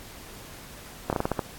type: slowing click train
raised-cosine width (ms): 1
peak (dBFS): -10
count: 7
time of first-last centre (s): 1.1-1.392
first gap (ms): 28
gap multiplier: 1.22
effects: pink hiss -45 dBFS RMS until 1.58 s + AAC 64 kbps